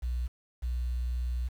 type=tone pair in turn; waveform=sine; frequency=60.8 / 61.01 Hz; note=B1 / B1; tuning=-26 / -20 cents; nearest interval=unison; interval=6 cents; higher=second; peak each=-27 dBFS; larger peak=neither; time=0.02-0.28 / 0.62-1.49 s; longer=second; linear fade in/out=20 ms; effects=tanh soft clip ceiling -26 dBFS + 9-bit